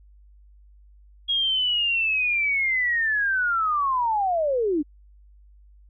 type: linear sweep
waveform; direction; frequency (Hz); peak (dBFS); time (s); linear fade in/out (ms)
sine; down; 3300 to 277.9; -20; 1.28-4.83; 20
effects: added 50 Hz sine -49 dBFS peak until 5.89 s